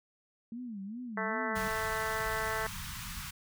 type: tone with vibrato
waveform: sine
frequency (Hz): 220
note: A3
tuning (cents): 0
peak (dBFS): -38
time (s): 0.52-1.68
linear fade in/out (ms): 2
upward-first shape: sine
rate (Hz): 2.5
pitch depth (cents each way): 230
type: harmonic tone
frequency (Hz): 220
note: A3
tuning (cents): 0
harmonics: 2 / 3 / 4 / 5 / 6 / 7 / 8 / 9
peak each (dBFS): -40 / -40 / -40 / -40 / -40 / -40 / -40 / -40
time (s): 1.17-2.67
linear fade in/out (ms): 5
type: band-stop noise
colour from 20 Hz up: pink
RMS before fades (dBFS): -41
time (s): 1.55-3.31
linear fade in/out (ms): 10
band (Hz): 210 to 960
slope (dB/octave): 48
effects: none